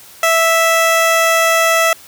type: tone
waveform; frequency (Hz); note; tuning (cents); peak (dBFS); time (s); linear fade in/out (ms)
15% pulse; 658; E5; -3; -4; 0.23-1.93; 2
effects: white hiss -40 dBFS RMS until 2.07 s + high-pass 60 Hz 12 dB/octave